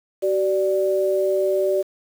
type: tone pair together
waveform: sine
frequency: 380 / 587.3 Hz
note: F#4 / D5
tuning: +46 / 0 cents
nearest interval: minor sixth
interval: 754 cents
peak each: -20 dBFS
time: 0.22-1.83 s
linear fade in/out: 20 ms
effects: 7-bit